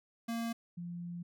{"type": "tone pair in turn", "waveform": ["square", "sine"], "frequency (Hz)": [230.9, 173.42], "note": ["A#3", "F3"], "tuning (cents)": [-16, -12], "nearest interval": "perfect fourth", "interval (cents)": 496, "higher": "first", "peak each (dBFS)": [-35, -39], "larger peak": "first", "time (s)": [[0.28, 0.53], [0.77, 1.23]], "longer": "second", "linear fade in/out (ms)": 10, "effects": []}